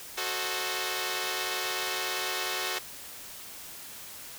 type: chord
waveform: 5% pulse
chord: F# diminished seventh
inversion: none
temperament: equal with one note detuned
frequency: 370 / 440 / 529.6 / 622.3 Hz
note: F#4 / A4 / C5 / Eb5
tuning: 0 / 0 / +21 / 0 cents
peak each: -22 / -24 / -25 / -28 dBFS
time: 0.17-2.79 s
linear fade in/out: 10 ms
effects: white hiss -44 dBFS RMS until 4.38 s